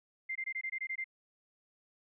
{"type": "tone bursts", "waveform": "sine", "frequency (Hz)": 2093, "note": "C7", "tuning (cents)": 0, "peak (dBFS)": -34, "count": 9, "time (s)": [0.29, 1.043], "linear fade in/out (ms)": 10, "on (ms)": 65, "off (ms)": 21, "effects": []}